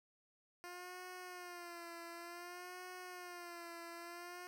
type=tone with vibrato; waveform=10% pulse; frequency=351.5 Hz; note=F4; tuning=11 cents sharp; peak=-40 dBFS; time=0.64-4.47 s; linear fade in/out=0 ms; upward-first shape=sine; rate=0.55 Hz; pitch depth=65 cents each way; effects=none